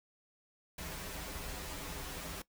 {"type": "noise with comb filter", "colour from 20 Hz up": "pink", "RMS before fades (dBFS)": -43, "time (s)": [0.78, 2.42], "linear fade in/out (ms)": 5, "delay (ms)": 8.7, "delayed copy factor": -0.9, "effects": ["noise-tail reverb RT60 0.1 s tail -19 dB re dry"]}